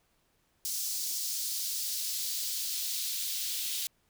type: noise with high-pass filter sweep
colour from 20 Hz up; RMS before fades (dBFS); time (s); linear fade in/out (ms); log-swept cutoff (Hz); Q
white; -34; 0.65-3.87; 0; 5300 to 3500; 1.6
effects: pink hiss -72 dBFS RMS until 4.09 s